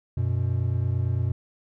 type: tone pair together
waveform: triangle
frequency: 93.1 / 121.99 Hz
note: F#2 / B2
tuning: +11 / -21 cents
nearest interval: perfect fourth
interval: 468 cents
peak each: -23 dBFS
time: 0.17-1.32 s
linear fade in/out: 5 ms
effects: none